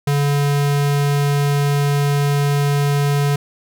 square tone, 143.1 Hz, D3, 45 cents flat, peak -15 dBFS, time 0.07-3.36 s, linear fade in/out 5 ms, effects none

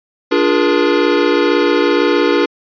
square chord, Bb dominant seventh, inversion first, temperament equal with one note detuned, 293.7 / 349.2 / 415.3 / 477.3 Hz, D4 / F4 / Ab4 / Bb4, 0 / 0 / 0 / +41 cents, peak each -17 dBFS, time 0.31-2.46 s, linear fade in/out 10 ms, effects resampled to 11025 Hz

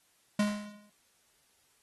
square tone with exponential decay, 207.7 Hz, G#3, in tune, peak -24 dBFS, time 0.39-0.9 s, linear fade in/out 5 ms, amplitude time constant 110 ms, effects white hiss -69 dBFS RMS until 1.82 s + AAC 32 kbps

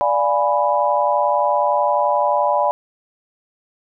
sine chord, D diminished seventh, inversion none, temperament equal, 587.3 / 698.5 / 830.6 / 987.8 Hz, D5 / F5 / Ab5 / Cb6, 0 / 0 / 0 / 0 cents, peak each -19 / -23 / -20 / -19 dBFS, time 0.01-2.71 s, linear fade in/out 0 ms, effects none

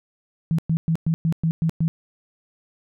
sine tone bursts, 162.8 Hz, E3, 21 cents flat, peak -17 dBFS, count 8, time 0.51-1.88 s, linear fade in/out 0 ms, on 75 ms, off 110 ms, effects none

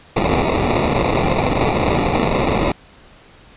white noise with sample-and-hold, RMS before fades -17 dBFS, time 0.16-2.72 s, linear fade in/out 5 ms, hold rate 1575 Hz, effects pink hiss -46 dBFS RMS until 3.56 s + resampled to 8000 Hz

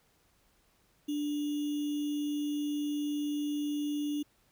sine tone with sample-and-hold, 293.7 Hz, D4, in tune, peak -30 dBFS, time 1.08-4.23 s, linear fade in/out 10 ms, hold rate 3150 Hz, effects pink hiss -69 dBFS RMS until 4.51 s

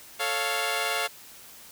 10% pulse chord, A augmented, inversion none, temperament equal, 440 / 554.4 / 698.5 Hz, A4 / C#5 / E#5, 0 / 0 / 0 cents, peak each -24 / -23 / -20 dBFS, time 0.19-1.08 s, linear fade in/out 20 ms, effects white hiss -48 dBFS RMS until 1.71 s

